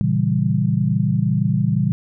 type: chord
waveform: sine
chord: A# diminished seventh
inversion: none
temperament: equal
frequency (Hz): 116.54 / 138.59 / 164.81 / 196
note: A#2 / C#3 / E3 / G3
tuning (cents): 0 / 0 / 0 / 0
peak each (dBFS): -21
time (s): 0.01-1.92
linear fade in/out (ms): 0
effects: none